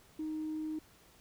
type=tone; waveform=sine; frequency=311.1 Hz; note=D#4; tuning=in tune; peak=-34 dBFS; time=0.19-0.79 s; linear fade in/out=5 ms; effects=tanh soft clip ceiling -31 dBFS + pink hiss -62 dBFS RMS until 1.2 s